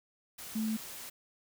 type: tone in noise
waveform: sine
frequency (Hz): 219.4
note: A3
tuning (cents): -5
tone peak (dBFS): -30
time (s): 0.55-0.77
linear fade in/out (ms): 10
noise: white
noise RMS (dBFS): -45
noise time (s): 0.38-1.1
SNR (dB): +12
effects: none